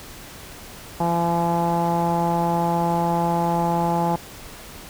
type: tone with low-pass filter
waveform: sawtooth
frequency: 170 Hz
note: F3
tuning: 46 cents flat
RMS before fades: -21 dBFS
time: 1-4.16 s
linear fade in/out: 5 ms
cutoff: 850 Hz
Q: 5.9
effects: pink hiss -40 dBFS RMS until 4.89 s

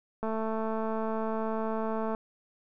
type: click train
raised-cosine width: 1 ms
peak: -20 dBFS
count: 425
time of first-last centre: 0.23-2.149 s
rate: 221 Hz
effects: none

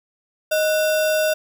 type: tone with sample-and-hold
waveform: sine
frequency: 622.3 Hz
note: D#5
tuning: in tune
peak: -16 dBFS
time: 0.51-1.34 s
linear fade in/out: 10 ms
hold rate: 2100 Hz
effects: none

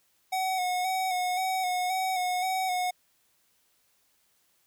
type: tone with vibrato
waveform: square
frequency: 740 Hz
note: F#5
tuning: in tune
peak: -27 dBFS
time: 0.32-2.91 s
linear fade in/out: 10 ms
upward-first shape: square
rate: 1.9 Hz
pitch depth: 30 cents each way
effects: white hiss -69 dBFS RMS until 4.66 s

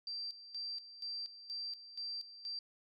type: tone with tremolo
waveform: sine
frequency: 4699 Hz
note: D8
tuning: in tune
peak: -39 dBFS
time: 0.07-2.59 s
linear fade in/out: 2 ms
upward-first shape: square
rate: 2.1 Hz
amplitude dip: 75%
effects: none

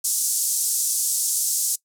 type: band-pass noise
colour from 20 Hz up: white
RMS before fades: -23 dBFS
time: 0.04-1.76 s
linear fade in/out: 10 ms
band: 6000 to 11000 Hz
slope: 24 dB/octave
effects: noise-tail reverb RT60 0.1 s tail -21 dB re dry

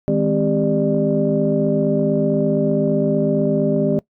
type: tone cluster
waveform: sine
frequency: 157.3 / 205.9 / 261.3 / 397.6 / 595 Hz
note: D#3 / G#3 / C4 / G4 / D5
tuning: +19 / -15 / -2 / +25 / +22 cents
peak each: -21 dBFS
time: 0.08-3.99 s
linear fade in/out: 0 ms
effects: noise-tail reverb RT60 0.1 s tail -21 dB re dry + tanh soft clip ceiling -4 dBFS

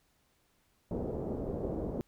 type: low-pass noise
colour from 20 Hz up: white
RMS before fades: -36 dBFS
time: 0.91-2.01 s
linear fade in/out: 0 ms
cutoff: 530 Hz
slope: 24 dB/octave
effects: pink hiss -72 dBFS RMS until 2.07 s

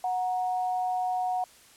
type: tone pair together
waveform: sine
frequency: 734.3 / 938 Hz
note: F#5 / A#5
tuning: -13 / +11 cents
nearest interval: major third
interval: 424 cents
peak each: -26 / -37 dBFS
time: 0.04-1.44 s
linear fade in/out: 2 ms
effects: white hiss -55 dBFS RMS until 1.76 s + low-pass 11000 Hz 12 dB/octave

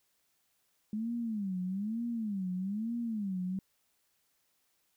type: tone with vibrato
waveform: sine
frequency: 207.6 Hz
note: G#3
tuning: in tune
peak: -32 dBFS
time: 0.93-3.59 s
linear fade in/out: 2 ms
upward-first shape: sine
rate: 1.1 Hz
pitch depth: 230 cents each way
effects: white hiss -75 dBFS RMS until 4.96 s

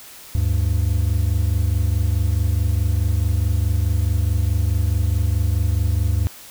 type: tone pair together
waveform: triangle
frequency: 74.1 / 98.8 Hz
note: D2 / G2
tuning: +16 / +14 cents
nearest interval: perfect fourth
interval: 498 cents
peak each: -17 / -17 dBFS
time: 0.35-6.27 s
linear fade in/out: 0 ms
effects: white hiss -41 dBFS RMS until 6.5 s

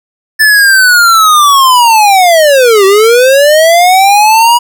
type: linear two-way sweep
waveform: square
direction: down then up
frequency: 1760 to 379.3 to 968 Hz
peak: -3 dBFS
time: 0.39-4.59 s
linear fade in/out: 20 ms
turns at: 2.85 s
effects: none

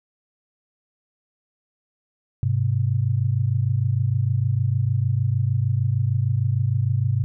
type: tone pair together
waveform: sine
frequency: 102.2 / 128.76 Hz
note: G#2 / C3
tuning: -27 / -27 cents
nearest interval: major third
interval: 400 cents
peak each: -21 dBFS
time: 2.43-7.24 s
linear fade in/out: 0 ms
effects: none

